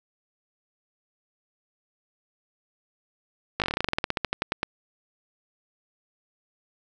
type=slowing click train; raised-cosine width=0.3 ms; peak=-8 dBFS; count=21; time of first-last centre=3.6-4.631 s; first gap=18 ms; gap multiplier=1.1; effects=none